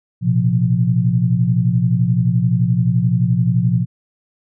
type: chord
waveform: sine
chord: Bb suspended second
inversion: none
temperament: equal with one note detuned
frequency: 116.54 / 128.12 / 174.61 Hz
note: Bb2 / C3 / F3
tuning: 0 / -36 / 0 cents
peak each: -17 dBFS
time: 0.21-3.86 s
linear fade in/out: 50 ms
effects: none